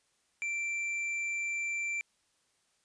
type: tone with tanh clipping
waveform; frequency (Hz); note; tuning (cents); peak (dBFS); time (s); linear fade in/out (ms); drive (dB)
triangle; 2349; D7; 0; -33; 0.42-2.01; 0; 11
effects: white hiss -73 dBFS RMS until 2.84 s + resampled to 22050 Hz